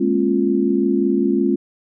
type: chord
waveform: sine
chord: Bb minor seventh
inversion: third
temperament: equal with one note detuned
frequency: 207.7 / 233.1 / 271.3 / 349.2 Hz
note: Ab3 / Bb3 / Db4 / F4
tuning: 0 / 0 / -37 / 0 cents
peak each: -20 / -24 / -19 / -19 dBFS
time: 0-1.56 s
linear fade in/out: 10 ms
effects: none